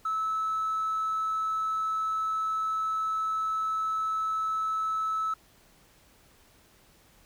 sine tone with hard clipping, 1303 Hz, E6, 20 cents flat, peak -27 dBFS, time 0.05-5.34 s, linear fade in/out 5 ms, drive 1 dB, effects pink hiss -60 dBFS RMS until 7.25 s

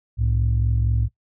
sine tone pair together, 64.99 / 109.3 Hz, C2 / A2, -11 / -11 cents, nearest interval major sixth, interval 900 cents, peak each -19 dBFS, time 0.17-1.09 s, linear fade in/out 50 ms, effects noise-tail reverb RT60 0.1 s tail -19 dB re dry + tanh soft clip ceiling -12 dBFS

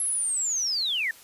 sine linear sweep, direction down, 11175 to 1730 Hz, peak -24 dBFS, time 0-1.11 s, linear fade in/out 2 ms, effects white hiss -50 dBFS RMS until 1.23 s + resampled to 32000 Hz

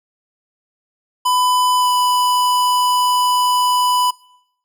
square tone with pitch glide, 1000 to 993.7 Hz, B5 to B5, +21 to +10 cents, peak -14 dBFS, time 1.25-4.11 s, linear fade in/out 10 ms, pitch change -11 cents, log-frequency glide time 1.78-1.88 s, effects noise-tail reverb RT60 0.8 s tail -24 dB re dry

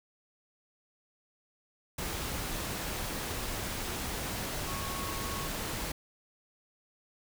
sine tone in noise, 1102 Hz, C#6, 11 cents flat, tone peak -41 dBFS, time 4.67-5.48 s, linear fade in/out 5 ms, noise pink, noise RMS -36 dBFS, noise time 1.98-5.92 s, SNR -8 dB, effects none

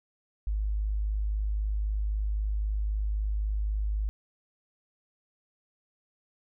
sine tone, 51.91 Hz, G#1, in tune, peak -26 dBFS, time 0.47-4.09 s, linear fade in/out 0 ms, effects none

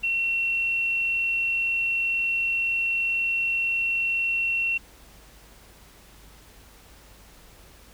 sine tone, 2721 Hz, F7, 46 cents flat, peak -22 dBFS, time 0.03-4.78 s, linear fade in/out 10 ms, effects added 50 Hz sine -53 dBFS peak until 7.93 s + pink hiss -52 dBFS RMS until 7.93 s

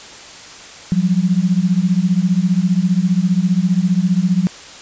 sine beating tone pair, 174.4 / 189.4 Hz, F3 / F#3, -2 / +41 cents, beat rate 15 Hz, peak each -15 dBFS, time 0.92-4.47 s, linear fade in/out 0 ms, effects white hiss -36 dBFS RMS until 4.81 s + resampled to 16000 Hz

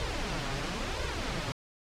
pink noise with flanger, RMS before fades -33 dBFS, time 0-1.52 s, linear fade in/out 0 ms, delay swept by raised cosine 1.9 to 7.4 ms, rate 0.97 Hz, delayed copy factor +0.75, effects low-pass 5000 Hz 12 dB/octave

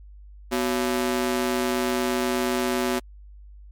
sawtooth ring-modulated tone, 311.1 Hz, D#4, in tune, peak -15 dBFS, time 0.51-3 s, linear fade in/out 20 ms, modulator 64.1 Hz, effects added 50 Hz sine -42 dBFS peak until 3.71 s + MP3 96 kbps

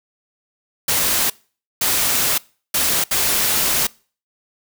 white noise bursts at uneven times, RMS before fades -18 dBFS, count 4, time 0.88-1.3 / 1.81-2.38 / 2.74-3.04 / 3.11-3.87 s, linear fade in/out 5 ms, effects noise-tail reverb RT60 0.4 s tail -24 dB re dry

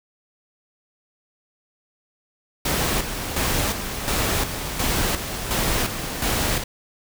pink noise with tremolo, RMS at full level -22 dBFS, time 2.65-6.64 s, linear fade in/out 5 ms, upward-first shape square, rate 1.4 Hz, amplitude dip 55%, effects none

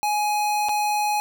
square tone with dropouts, 837 Hz, G#5, 13 cents sharp, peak -21 dBFS, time 0.03-1.2 s, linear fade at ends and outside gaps 0 ms, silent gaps 0.686-0.692 s, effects none

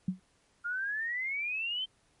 sine tone with exponential decay, 185 Hz, F#3, in tune, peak -24 dBFS, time 0.08-0.2 s, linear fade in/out 5 ms, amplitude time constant 26 ms
sine exponential sweep, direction up, 1396.9 to 3136 Hz, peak -31 dBFS, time 0.64-1.86 s, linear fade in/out 20 ms
effects pink hiss -69 dBFS RMS until 2.2 s + MP3 48 kbps

